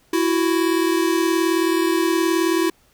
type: tone pair together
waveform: square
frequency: 331.1 / 370 Hz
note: E4 / F#4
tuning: +8 / 0 cents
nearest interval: major second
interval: 192 cents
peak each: -19 / -22 dBFS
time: 0.13-2.7 s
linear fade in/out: 5 ms
effects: pink hiss -58 dBFS RMS until 2.93 s